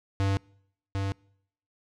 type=tone pair in turn; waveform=square; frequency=98 / 98 Hz; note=G2 / G2; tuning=0 / 0 cents; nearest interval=unison; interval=0 cents; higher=neither; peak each=-24 / -28 dBFS; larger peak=first; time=0.2-0.37 / 0.95-1.12 s; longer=neither; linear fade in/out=0 ms; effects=noise-tail reverb RT60 0.7 s tail -26 dB re dry + low-pass 6000 Hz 12 dB/octave